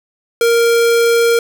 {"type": "tone", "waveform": "square", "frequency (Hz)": 466.2, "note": "A#4", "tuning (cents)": 0, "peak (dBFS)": -10, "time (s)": [0.41, 1.39], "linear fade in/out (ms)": 2, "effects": []}